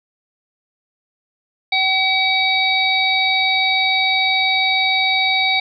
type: harmonic tone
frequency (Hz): 761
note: F#5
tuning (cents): +48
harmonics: 1 / 3 / 5 / 6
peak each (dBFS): -21 / -17 / -19 / -26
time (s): 1.72-5.6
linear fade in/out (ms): 5
effects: none